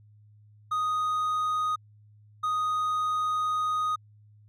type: tone bursts at uneven times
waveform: triangle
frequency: 1244.5 Hz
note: D#6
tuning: in tune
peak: -23 dBFS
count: 2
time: 0.71-1.76 / 2.43-3.96 s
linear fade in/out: 10 ms
effects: added 105 Hz sine -53 dBFS peak until 4.48 s